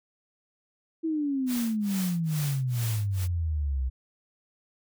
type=exponential sweep; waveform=sine; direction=down; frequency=329.6 to 62.4 Hz; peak=-25 dBFS; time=1.03-3.9 s; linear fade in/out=20 ms
type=noise with tremolo; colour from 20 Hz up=white; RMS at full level=-36 dBFS; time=1.46-3.28 s; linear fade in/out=50 ms; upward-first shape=sine; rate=2.3 Hz; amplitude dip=100%
effects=none